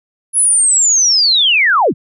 sine linear sweep, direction down, 10548 to 82.2 Hz, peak -8 dBFS, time 0.33-1.94 s, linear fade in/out 50 ms, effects none

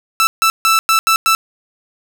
sawtooth tone bursts at uneven times, 1323 Hz, E6, 6 cents sharp, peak -6 dBFS, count 6, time 0.2-0.27 / 0.42-0.5 / 0.65-0.79 / 0.89-0.99 / 1.07-1.16 / 1.26-1.35 s, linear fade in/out 0 ms, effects none

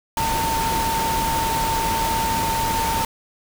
sine tone in noise, 904 Hz, A5, 47 cents sharp, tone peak -21 dBFS, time 0.17-3.05 s, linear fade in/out 2 ms, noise pink, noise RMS -25 dBFS, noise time 0.17-3.05 s, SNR +1 dB, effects none

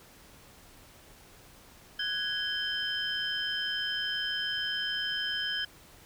sine tone cluster, 1491 / 1658 / 3113 / 5120 Hz, F#6 / G#6 / G7 / D#8, +13 / -3 / -13 / +49 cents, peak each -39 / -35 / -32 / -40 dBFS, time 1.99-5.65 s, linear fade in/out 5 ms, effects pink hiss -55 dBFS RMS until 6.05 s

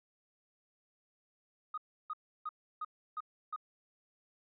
sine tone bursts, 1244.5 Hz, D#6, in tune, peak -35 dBFS, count 6, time 1.74-3.562 s, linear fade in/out 5 ms, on 37 ms, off 320 ms, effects tanh soft clip ceiling -31 dBFS

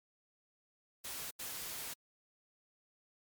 white noise bursts at uneven times, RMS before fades -43 dBFS, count 2, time 1.04-1.31 / 1.39-1.94 s, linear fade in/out 10 ms, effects MP3 96 kbps

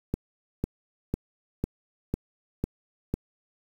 click train, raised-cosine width 3 ms, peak -13 dBFS, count 7, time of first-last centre 0.14-3.14 s, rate 2 Hz, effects 7-bit

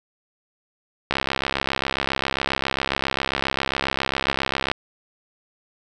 click train, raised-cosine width 0.3 ms, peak -5 dBFS, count 244, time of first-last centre 1.11-4.715 s, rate 67.4 Hz, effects none

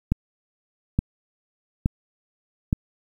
click train, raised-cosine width 5 ms, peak -7 dBFS, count 4, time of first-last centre 0.12-2.729 s, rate 1.15 Hz, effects 8-bit

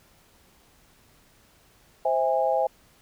sine chord, C augmented, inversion none, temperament just, 523.3 / 654.1 / 817.6 Hz, C5 / E5 / G#5, 0 / -14 / -27 cents, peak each -25 dBFS, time 2.05-2.67 s, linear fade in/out 5 ms, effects pink hiss -59 dBFS RMS until 3.01 s

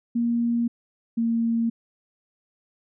sine tone pair in turn, 235.3 / 230.2 Hz, A#3 / A#3, +16 / -22 cents, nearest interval unison, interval 38 cents, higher first, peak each -20 dBFS, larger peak neither, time 0.15-0.68 / 1.17-1.7 s, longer neither, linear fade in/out 10 ms, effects none

